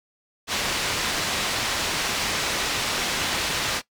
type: low-pass noise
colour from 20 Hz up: white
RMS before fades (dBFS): -26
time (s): 0.47-3.82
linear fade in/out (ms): 50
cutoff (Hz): 4700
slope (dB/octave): 12
effects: noise-tail reverb RT60 0.1 s tail -18 dB re dry